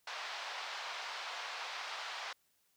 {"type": "band-pass noise", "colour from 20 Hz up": "pink", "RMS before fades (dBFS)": -43, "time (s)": [0.07, 2.33], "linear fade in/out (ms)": 5, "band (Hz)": [720, 5000], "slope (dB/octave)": 24, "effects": ["white hiss -75 dBFS RMS until 2.76 s"]}